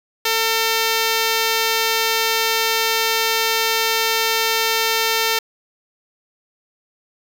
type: tone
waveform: 5% pulse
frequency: 450 Hz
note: A4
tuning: 39 cents sharp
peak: -5 dBFS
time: 0.25-5.39 s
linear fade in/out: 5 ms
effects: 7-bit